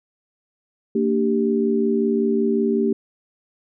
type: chord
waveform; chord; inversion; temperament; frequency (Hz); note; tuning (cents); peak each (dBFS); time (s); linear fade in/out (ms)
sine; G minor; first; equal with one note detuned; 228.3 / 293.7 / 392; Bb3 / D4 / G4; -36 / 0 / 0; -20 / -25 / -20; 0.95-2.93; 5
effects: none